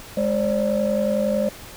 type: tone cluster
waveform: sine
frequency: 208.6 / 536 / 587 Hz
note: G#3 / C5 / D5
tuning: +8 / +42 / -1 cents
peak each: -22 dBFS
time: 0.17-1.49 s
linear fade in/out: 5 ms
effects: tanh soft clip ceiling -12 dBFS + pink hiss -40 dBFS RMS until 1.76 s